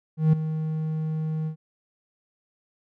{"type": "tone with ADSR envelope", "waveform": "triangle", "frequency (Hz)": 157.1, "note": "D#3", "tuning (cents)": 17, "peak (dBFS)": -11, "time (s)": [0.17, 1.56], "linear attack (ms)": 160, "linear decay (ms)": 6, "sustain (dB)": -12, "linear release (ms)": 94, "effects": []}